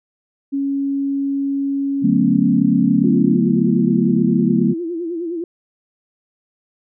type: tone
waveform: sine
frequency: 277.2 Hz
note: C#4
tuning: in tune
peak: -17 dBFS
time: 0.52-3.36 s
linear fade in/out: 20 ms
type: chord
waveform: sine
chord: B minor seventh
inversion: first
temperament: equal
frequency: 146.83 / 185 / 220 / 246.9 Hz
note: D3 / F#3 / A3 / B3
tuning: 0 / 0 / 0 / 0 cents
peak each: -23 / -18 / -17 / -18 dBFS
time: 2.02-4.74 s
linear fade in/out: 20 ms
type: tone with vibrato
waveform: sine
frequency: 339 Hz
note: E4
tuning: 49 cents sharp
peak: -21 dBFS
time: 3.04-5.44 s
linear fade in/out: 2 ms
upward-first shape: sine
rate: 9.7 Hz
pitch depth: 88 cents each way
effects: none